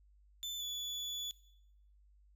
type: tone with pitch glide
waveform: 35% pulse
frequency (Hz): 3520 to 3442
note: A7 to A7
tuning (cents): 0 to -39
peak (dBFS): -37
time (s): 0.43-1.31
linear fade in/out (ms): 0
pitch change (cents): -39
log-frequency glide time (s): 0.58-0.63
effects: noise-tail reverb RT60 0.8 s tail -19 dB re dry + added 50 Hz sine -62 dBFS peak until 2.35 s